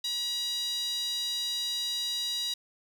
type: tone with high-pass filter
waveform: sawtooth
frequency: 960 Hz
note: B5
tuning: 49 cents flat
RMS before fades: -32 dBFS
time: 0.04-2.54 s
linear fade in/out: 5 ms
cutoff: 4100 Hz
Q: 8.8
effects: none